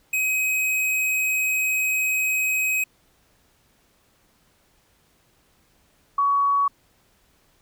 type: tone pair in turn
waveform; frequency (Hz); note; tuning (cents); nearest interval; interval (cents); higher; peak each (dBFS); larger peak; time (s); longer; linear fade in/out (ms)
square / sine; 2531 / 1124.9; D#7 / C#6; +29 / +25; octave + major second; 1404; first; -21 / -17; second; 0.13-2.84 / 6.18-6.68; first; 5
effects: pink hiss -62 dBFS RMS until 7.61 s